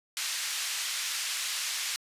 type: band-pass noise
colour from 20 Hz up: white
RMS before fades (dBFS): -33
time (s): 0.17-1.96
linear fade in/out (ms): 0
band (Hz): 1700 to 6800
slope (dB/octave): 12
effects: resampled to 32000 Hz